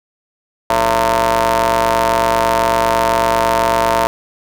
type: ring-modulated tone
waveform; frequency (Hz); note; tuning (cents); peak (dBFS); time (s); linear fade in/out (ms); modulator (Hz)
sawtooth; 118; A#2; +22; -5; 0.7-4.07; 0; 791
effects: none